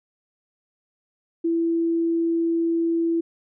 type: tone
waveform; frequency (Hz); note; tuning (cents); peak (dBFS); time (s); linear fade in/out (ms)
sine; 333.1; E4; +18; -19; 1.44-3.21; 10
effects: none